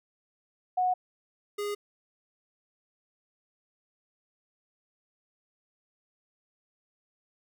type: tone pair in turn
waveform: sine / square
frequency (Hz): 733 / 411.4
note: F#5 / G#4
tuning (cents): -16 / -16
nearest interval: minor seventh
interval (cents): 1000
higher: first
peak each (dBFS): -23 / -31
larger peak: first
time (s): 0.77-0.94 / 1.58-1.75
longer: neither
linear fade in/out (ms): 10
effects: none